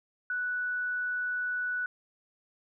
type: tone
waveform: sine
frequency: 1480 Hz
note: F#6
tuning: in tune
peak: -29 dBFS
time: 0.3-1.86 s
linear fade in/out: 2 ms
effects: none